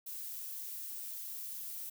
violet noise, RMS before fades -43 dBFS, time 0.06-1.9 s, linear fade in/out 10 ms, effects none

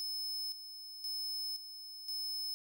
45% pulse tone with tremolo, 5210 Hz, E8, 21 cents flat, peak -37 dBFS, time 0-2.54 s, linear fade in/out 0 ms, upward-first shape square, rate 0.96 Hz, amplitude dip 65%, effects none

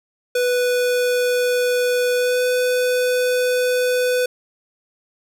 square tone with pitch glide, 493.9 to 499.1 Hz, B4 to B4, 0 to +18 cents, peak -17 dBFS, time 0.35-4.26 s, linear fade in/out 5 ms, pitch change +18 cents, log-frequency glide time 2.16-2.42 s, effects none

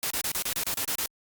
white noise bursts, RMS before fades -29 dBFS, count 10, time 0.03-1.059 s, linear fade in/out 0 ms, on 75 ms, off 31 ms, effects Opus 48 kbps

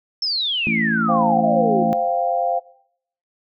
sine exponential sweep, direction down, 5420 to 346.7 Hz, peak -19 dBFS, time 0.22-1.83 s, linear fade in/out 2 ms
harmonic tone, 55.6 Hz, A1, 19 cents sharp, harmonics 3 / 4 / 5 / 6, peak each -27 / -21 / -30 / -30 dBFS, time 0.67-1.93 s, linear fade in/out 0 ms
sine chord, C suspended fourth, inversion none, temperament equal with one note detuned, 523.3 / 698.5 / 788.1 Hz, C5 / F5 / G5, 0 / 0 / +9 cents, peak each -24 / -19 / -24 dBFS, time 1.08-2.6 s, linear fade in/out 20 ms
effects noise-tail reverb RT60 0.7 s tail -21 dB re dry

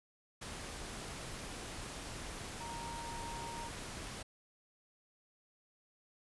sine tone in noise, 932.3 Hz, A#5, in tune, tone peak -44 dBFS, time 2.6-3.69 s, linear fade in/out 10 ms, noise pink, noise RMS -45 dBFS, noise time 0.41-4.23 s, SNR -2 dB, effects resampled to 24000 Hz

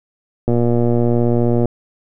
click train, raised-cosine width 2 ms, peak -4 dBFS, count 141, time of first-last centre 0.48-1.656 s, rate 119 Hz, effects none

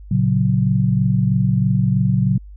sine chord, F# major, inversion first, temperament just, 115.62 / 138.75 / 185 Hz, A#2 / C#3 / F#3, -14 / +2 / 0 cents, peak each -18 dBFS, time 0.11-2.38 s, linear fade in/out 5 ms, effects added 50 Hz sine -35 dBFS peak until 2.56 s

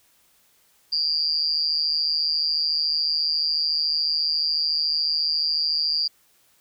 sine tone with amplitude modulation, 4747 Hz, D8, 18 cents sharp, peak -16 dBFS, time 0.92-6.08 s, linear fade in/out 10 ms, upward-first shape sine, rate 154 Hz, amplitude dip 100%, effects white hiss -61 dBFS RMS until 6.6 s

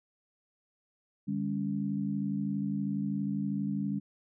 sine tone cluster, 148 / 200.4 / 277.4 Hz, D3 / G3 / C#4, +14 / +38 / +1 cents, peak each -37 / -31 / -36 dBFS, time 1.27-4 s, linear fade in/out 20 ms, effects none

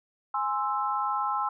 sine chord, Ab augmented, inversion none, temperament equal, 830.6 / 1046.5 / 1318.5 Hz, Ab5 / C6 / E6, 0 / 0 / 0 cents, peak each -30 dBFS, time 0.34-1.49 s, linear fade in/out 5 ms, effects none

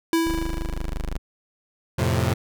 square tone with exponential decay, 329.6 Hz, E4, in tune, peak -17 dBFS, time 0.13-1.15 s, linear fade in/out 1 ms, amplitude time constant 220 ms
25% pulse tone, 25.71 Hz, G#0, 17 cents flat, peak -22 dBFS, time 0.26-1.18 s, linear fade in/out 10 ms
sawtooth chord, F major, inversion none, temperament equal with one note detuned, 87.31 / 110.96 / 130.81 Hz, F2 / A2 / C3, 0 / +15 / 0 cents, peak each -20 dBFS, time 1.98-2.34 s, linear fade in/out 10 ms
effects none

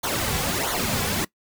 pink noise with flanger, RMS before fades -25 dBFS, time 0.03-1.25 s, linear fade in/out 10 ms, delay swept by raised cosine 0.38 to 3.28 ms, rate 1.5 Hz, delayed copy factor -0.75, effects noise-tail reverb RT60 0.1 s tail -21 dB re dry

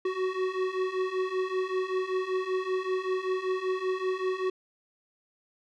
square beating tone pair, 370 / 375.2 Hz, F#4 / F#4, 0 / +24 cents, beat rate 5.2 Hz, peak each -33 / -30 dBFS, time 0.05-4.5 s, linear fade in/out 5 ms, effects low-pass 3000 Hz 12 dB/octave

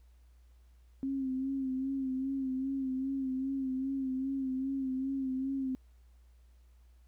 sine tone with vibrato, 265.9 Hz, C4, 28 cents sharp, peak -31 dBFS, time 1.03-5.75 s, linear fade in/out 0 ms, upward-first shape sine, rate 2.5 Hz, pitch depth 45 cents each way, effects added 60 Hz sine -57 dBFS peak until 7.07 s + pink hiss -75 dBFS RMS until 7.07 s

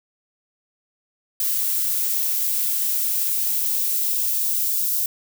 violet noise with high-pass filter sweep, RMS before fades -22 dBFS, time 1.4-5.06 s, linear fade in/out 2 ms, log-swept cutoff 660 to 3800 Hz, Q 0.77, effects none

